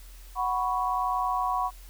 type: chord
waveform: sine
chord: F# suspended fourth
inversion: none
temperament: equal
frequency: 740 / 987.8 / 1108.7 Hz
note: F#5 / B5 / C#6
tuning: 0 / 0 / 0 cents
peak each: -29 dBFS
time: 0.35-1.71 s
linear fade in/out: 50 ms
effects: added 43 Hz sine -44 dBFS peak until 1.89 s + white hiss -54 dBFS RMS until 1.89 s